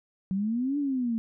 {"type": "exponential two-way sweep", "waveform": "sine", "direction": "up then down", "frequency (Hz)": [185, 293.7, 221.6], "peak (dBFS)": -25, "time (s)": [0.31, 1.18], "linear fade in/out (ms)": 0, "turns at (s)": 0.78, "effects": []}